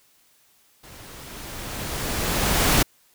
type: noise with level ramp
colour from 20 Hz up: pink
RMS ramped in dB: -45 to -17 dBFS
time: 0.83-2.83 s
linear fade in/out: 10 ms
effects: white hiss -60 dBFS RMS until 3.14 s